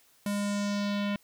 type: tone with low-pass filter sweep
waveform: square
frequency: 203.5 Hz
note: G#3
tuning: 35 cents flat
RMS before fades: -30 dBFS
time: 0.26-1.16 s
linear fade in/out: 2 ms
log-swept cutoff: 12000 to 2800 Hz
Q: 2
effects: white hiss -63 dBFS RMS until 1.23 s